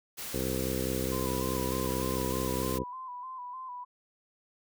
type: noise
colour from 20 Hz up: white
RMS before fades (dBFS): -39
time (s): 0.17-2.79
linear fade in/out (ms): 20
type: harmonic tone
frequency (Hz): 64.7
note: C2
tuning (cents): -19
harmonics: 1 / 2 / 3 / 4 / 5 / 6 / 7 / 8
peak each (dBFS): -38 / -38 / -38 / -38 / -38 / -38 / -38 / -38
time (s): 0.33-2.84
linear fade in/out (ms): 20
type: tone with vibrato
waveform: sine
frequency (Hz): 1010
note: B5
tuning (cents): +39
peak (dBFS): -38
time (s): 1.11-3.85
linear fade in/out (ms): 20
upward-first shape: square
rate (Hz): 3.3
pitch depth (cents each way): 43
effects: none